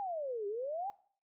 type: exponential two-way sweep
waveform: sine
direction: down then up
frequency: 828 to 394.3 to 828 Hz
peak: -35 dBFS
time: 0-0.9 s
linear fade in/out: 0 ms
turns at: 0.47 s
effects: noise-tail reverb RT60 0.5 s tail -20 dB re dry